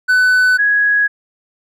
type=tone pair in turn; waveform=triangle / sine; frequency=1500 / 1665.7 Hz; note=F#6 / G#6; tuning=+23 / +5 cents; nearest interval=major second; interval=182 cents; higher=second; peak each=-7 / -10 dBFS; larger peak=first; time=0.08-0.58 / 0.58-1.08 s; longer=neither; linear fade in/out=20 ms; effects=none